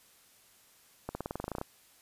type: accelerating click train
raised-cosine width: 1 ms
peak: -21 dBFS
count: 13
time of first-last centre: 1.09-1.614 s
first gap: 60 ms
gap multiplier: 0.94
effects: white hiss -62 dBFS RMS until 2.01 s + resampled to 32000 Hz